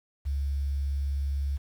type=tone with quantisation; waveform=sine; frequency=69.8 Hz; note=C#2; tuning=13 cents sharp; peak=-26 dBFS; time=0.25-1.58 s; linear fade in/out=20 ms; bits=9; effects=none